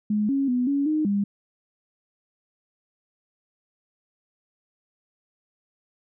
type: tone with pitch steps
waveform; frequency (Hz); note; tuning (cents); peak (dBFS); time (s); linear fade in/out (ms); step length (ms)
sine; 210.3 / 274.7 / 248 / 281.1 / 308 / 201.5; G#3 / C#4 / B3 / C#4 / D#4 / G3; +22 / -16 / +7 / +24 / -17 / +48; -20; 0.1-1.24; 5; 190
effects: none